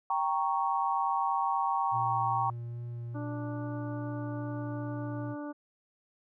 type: chord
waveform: sine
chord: G diminished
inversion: none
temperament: equal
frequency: 784 / 932.3 / 1108.7 Hz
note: G5 / Bb5 / Db6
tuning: 0 / 0 / 0 cents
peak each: -31 dBFS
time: 0.1-2.5 s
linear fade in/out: 2 ms
type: tone with vibrato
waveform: triangle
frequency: 118.9 Hz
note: A#2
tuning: 35 cents sharp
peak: -34 dBFS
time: 1.91-5.36 s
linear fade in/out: 50 ms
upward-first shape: sine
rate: 2.4 Hz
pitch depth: 10 cents each way
type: harmonic tone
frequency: 293.7 Hz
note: D4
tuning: in tune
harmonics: 1 / 2 / 3 / 4 / 5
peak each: -37 / -43 / -47 / -49 / -51 dBFS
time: 3.14-5.53 s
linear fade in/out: 20 ms
effects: none